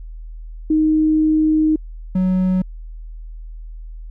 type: tone pair in turn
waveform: sine / triangle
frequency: 311.1 / 185.4 Hz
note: D#4 / F#3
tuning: 0 / +4 cents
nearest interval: major sixth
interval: 896 cents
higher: first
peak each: -12 dBFS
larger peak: neither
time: 0.7-1.76 / 2.15-2.62 s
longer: first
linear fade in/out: 5 ms
effects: added 40 Hz sine -30 dBFS peak until 4.1 s